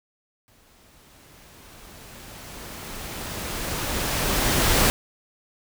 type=noise with exponential growth; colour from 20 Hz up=pink; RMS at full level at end=-18 dBFS; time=0.48-4.9 s; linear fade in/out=0 ms; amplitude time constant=960 ms; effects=none